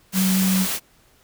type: tone in noise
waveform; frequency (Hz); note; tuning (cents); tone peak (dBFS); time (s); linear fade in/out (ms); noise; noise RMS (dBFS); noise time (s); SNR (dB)
sine; 188.6; F#3; +33; -17; 0.13-0.67; 50; white; -25; 0.12-0.8; +5
effects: pink hiss -57 dBFS RMS until 1.23 s